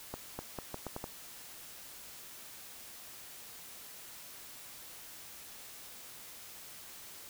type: accelerating click train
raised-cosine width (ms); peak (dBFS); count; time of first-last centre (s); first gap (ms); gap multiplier
1; -24; 7; 0.14-1.041; 250; 0.79
effects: white hiss -50 dBFS RMS until 7.29 s